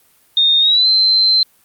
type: tone with pitch glide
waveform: sine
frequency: 3673 to 4099 Hz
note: A#7 to C8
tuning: -26 to -36 cents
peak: -9 dBFS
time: 0.37-1.43 s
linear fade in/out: 2 ms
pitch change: +190 cents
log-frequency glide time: 0.6-0.87 s
effects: white hiss -54 dBFS RMS until 1.64 s + Opus 32 kbps